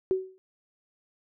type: tone with exponential decay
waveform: sine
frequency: 376.6 Hz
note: F#4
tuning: 31 cents sharp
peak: -19 dBFS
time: 0.11-0.38 s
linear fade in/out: 0 ms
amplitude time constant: 58 ms
effects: none